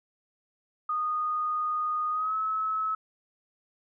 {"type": "tone with pitch glide", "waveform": "sine", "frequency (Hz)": [1234, 1293.1], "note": ["D#6", "E6"], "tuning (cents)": [-15, -34], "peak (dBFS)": -26, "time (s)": [0.89, 2.95], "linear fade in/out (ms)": 5, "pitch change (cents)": 81, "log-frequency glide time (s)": [2.11, 2.35], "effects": []}